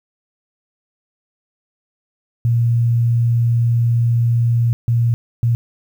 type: tone bursts at uneven times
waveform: sine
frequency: 117.6 Hz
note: A#2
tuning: 16 cents sharp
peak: -12 dBFS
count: 3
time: 2.45-4.73 / 4.88-5.14 / 5.43-5.55 s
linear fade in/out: 0 ms
effects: 8-bit